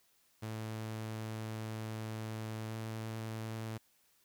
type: tone with pitch glide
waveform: sawtooth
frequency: 110 to 111.21 Hz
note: A2 to A2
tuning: 0 to +19 cents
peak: -35 dBFS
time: 0.42-3.78 s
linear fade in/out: 10 ms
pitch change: +19 cents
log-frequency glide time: 2.68-2.73 s
effects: white hiss -71 dBFS RMS until 4.24 s